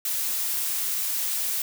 blue noise, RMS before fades -27 dBFS, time 0.05-1.62 s, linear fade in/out 2 ms, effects none

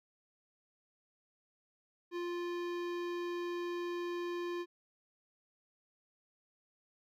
sine tone with hard clipping, 349.2 Hz, F4, in tune, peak -38 dBFS, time 2.11-4.66 s, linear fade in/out 50 ms, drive 18 dB, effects none

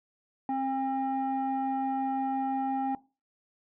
sine tone pair together, 266.2 / 804.4 Hz, C4 / G5, +30 / +44 cents, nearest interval octave + perfect fifth, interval 1914 cents, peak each -29 / -28 dBFS, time 0.49-2.95 s, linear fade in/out 2 ms, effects noise-tail reverb RT60 0.3 s tail -20 dB re dry + tanh soft clip ceiling -24 dBFS

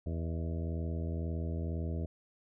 harmonic tone with a mistuned harmonic, 82 Hz, E2, 9 cents flat, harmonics 1 / 2 / 3 / 4 / 5 / 6 / 7 / 8, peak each -34 / -40 / -44 / -46 / -48 / -50 / -51 / -52 dBFS, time 0.06-2.06 s, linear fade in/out 5 ms, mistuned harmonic 7, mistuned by +73 cents, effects none

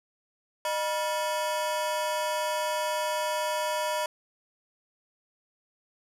40% pulse ring-modulated tone, 790 Hz, G5, 13 cents sharp, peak -23 dBFS, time 0.65-4.06 s, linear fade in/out 2 ms, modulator 179 Hz, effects resampled to 32000 Hz + 10-bit

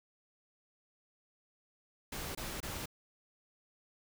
pink noise bursts, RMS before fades -41 dBFS, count 3, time 2.12-2.858 s, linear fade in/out 5 ms, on 230 ms, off 24 ms, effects none

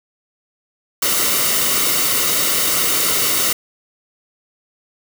white noise with comb filter, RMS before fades -17 dBFS, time 1.02-3.53 s, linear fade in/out 5 ms, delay 1.2 ms, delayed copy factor -0.55, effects none

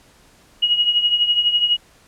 sine tone with tremolo, 2895 Hz, F#7, 38 cents flat, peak -11 dBFS, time 0.62-1.77 s, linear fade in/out 10 ms, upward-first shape triangle, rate 12 Hz, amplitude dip 75%, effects pink hiss -52 dBFS RMS until 2.07 s + low-pass 11000 Hz 12 dB/octave

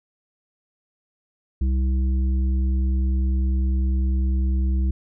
harmonic tone, 65 Hz, C2, 11 cents flat, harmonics 1 / 3 / 5, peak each -18 / -31 / -36 dBFS, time 1.61-4.91 s, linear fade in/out 5 ms, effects none

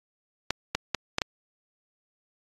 clicks, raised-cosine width 0.2 ms, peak -7 dBFS, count 5, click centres 0.506 / 0.75 / 0.947 / 1.184 / 1.218 s, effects AAC 32 kbps

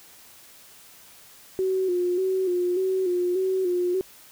sine tone with vibrato, 366.7 Hz, F#4, 15 cents flat, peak -21 dBFS, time 1.59-4.01 s, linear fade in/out 0 ms, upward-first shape square, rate 1.7 Hz, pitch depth 49 cents each way, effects white hiss -50 dBFS RMS until 4.31 s

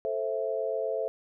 sine chord, A minor, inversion none, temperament just, 440 / 528 / 660 Hz, A4 / C5 / E5, 0 / +16 / +2 cents, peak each -32 dBFS, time 0.05-1.08 s, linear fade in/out 0 ms, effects none

